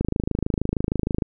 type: click train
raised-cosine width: 3 ms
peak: -9 dBFS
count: 33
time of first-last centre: 0.01-1.222 s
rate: 26.4 Hz
effects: none